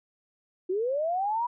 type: linear sweep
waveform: sine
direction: up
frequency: 352 to 980 Hz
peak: -25 dBFS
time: 0.69-1.47 s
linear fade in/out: 10 ms
effects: none